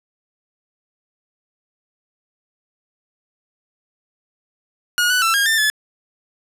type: tone with pitch steps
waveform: sawtooth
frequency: 1442 / 1489 / 1337 / 1625 / 1791 / 1725 Hz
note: F#6 / F#6 / E6 / G#6 / A6 / A6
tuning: -45 / +11 / +24 / -38 / +30 / -35 cents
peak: -11 dBFS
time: 4.98-5.7 s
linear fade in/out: 0 ms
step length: 120 ms
effects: resampled to 32000 Hz + 7-bit